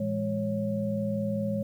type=tone cluster; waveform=sine; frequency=111.7 / 166.9 / 206.7 / 552 Hz; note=A2 / E3 / G#3 / C#5; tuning=+27 / +22 / -8 / -7 cents; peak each=-35 / -37 / -29 / -32 dBFS; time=0-1.63 s; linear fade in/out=5 ms; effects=10-bit